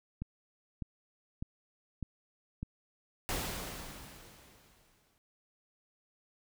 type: click train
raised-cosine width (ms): 5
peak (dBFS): -25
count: 5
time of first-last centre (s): 0.22-2.63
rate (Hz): 1.66
type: noise with exponential decay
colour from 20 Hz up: pink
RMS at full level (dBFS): -34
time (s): 3.29-5.18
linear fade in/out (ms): 0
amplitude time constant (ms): 410
effects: none